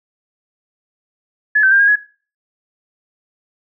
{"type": "tone with pitch steps", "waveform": "sine", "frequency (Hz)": [1708, 1544, 1595, 1627, 1680], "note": ["G#6", "G6", "G6", "G#6", "G#6"], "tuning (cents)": [48, -27, 30, -36, 19], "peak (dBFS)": -8, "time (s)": [1.55, 1.96], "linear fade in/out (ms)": 10, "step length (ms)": 82, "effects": ["noise-tail reverb RT60 0.4 s tail -20 dB re dry"]}